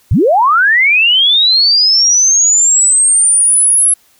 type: linear sweep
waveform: sine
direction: up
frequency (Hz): 58.27 to 11000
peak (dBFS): -6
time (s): 0.11-3.94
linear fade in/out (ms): 5
effects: white hiss -51 dBFS RMS until 4.19 s